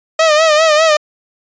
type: tone with vibrato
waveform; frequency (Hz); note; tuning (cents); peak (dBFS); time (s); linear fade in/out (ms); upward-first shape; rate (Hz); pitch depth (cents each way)
sawtooth; 625; D#5; +8; -4; 0.19-0.97; 5; sine; 5; 74
effects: resampled to 16000 Hz